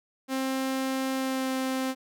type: tone with pitch glide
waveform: sawtooth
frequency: 264.6 to 262 Hz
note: C4 to C4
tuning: +20 to +2 cents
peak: -23 dBFS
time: 0.28-1.95 s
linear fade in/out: 50 ms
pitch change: -18 cents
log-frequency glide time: 1.13-1.51 s
effects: none